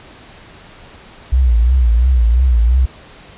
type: tone with vibrato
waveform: sine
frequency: 60.5 Hz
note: B1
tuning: 35 cents flat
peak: -8 dBFS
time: 1.32-2.86 s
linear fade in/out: 10 ms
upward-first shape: triangle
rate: 2.9 Hz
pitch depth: 160 cents each way
effects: pink hiss -40 dBFS RMS until 3.37 s + resampled to 8000 Hz